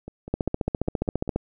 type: two click trains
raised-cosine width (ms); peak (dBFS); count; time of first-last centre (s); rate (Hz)
2; -23 / -10; 7 / 16; 0.08-1.278 / 0.34-1.36; 5.01 / 14.7
effects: none